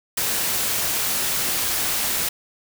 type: noise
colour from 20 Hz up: white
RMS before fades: -23 dBFS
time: 0.17-2.29 s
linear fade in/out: 5 ms
effects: none